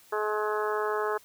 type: harmonic tone with a mistuned harmonic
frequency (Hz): 212.5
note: G#3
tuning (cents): +40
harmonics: 2 / 3 / 4 / 5 / 6 / 7 / 8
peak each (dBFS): -29 / -37 / -35 / -34 / -35 / -39 / -39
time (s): 0.12-1.18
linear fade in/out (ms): 10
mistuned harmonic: 8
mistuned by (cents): -24
effects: white hiss -57 dBFS RMS until 1.24 s